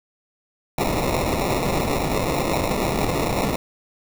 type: noise with sample-and-hold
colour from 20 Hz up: white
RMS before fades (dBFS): -22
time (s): 0.78-3.56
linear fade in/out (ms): 2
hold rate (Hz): 1575
effects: none